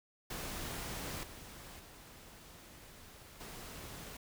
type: noise with level steps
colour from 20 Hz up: pink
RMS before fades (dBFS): -42 / -51 / -55 / -48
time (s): 0.3-4.17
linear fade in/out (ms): 5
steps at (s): 1.23 / 1.79 / 3.4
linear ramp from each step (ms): 5
effects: none